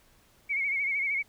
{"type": "tone with vibrato", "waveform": "sine", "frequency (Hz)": 2217, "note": "C#7", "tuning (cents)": 0, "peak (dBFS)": -26, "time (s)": [0.49, 1.23], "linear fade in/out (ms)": 20, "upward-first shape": "sine", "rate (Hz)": 13, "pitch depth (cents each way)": 66, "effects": ["pink hiss -62 dBFS RMS until 1.28 s"]}